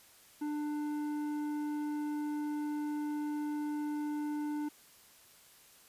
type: tone with tanh clipping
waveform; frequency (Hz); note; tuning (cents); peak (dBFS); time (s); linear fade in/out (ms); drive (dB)
sine; 297.4; D4; +22; -35; 0.41-4.69; 10; 10
effects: white hiss -60 dBFS RMS until 5.88 s + resampled to 32000 Hz